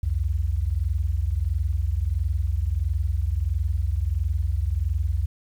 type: tone pair together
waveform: sine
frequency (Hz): 63.8 / 85.29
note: C2 / F2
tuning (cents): -43 / -40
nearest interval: perfect fourth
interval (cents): 503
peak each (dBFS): -24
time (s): 0.03-5.26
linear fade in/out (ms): 5
effects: 9-bit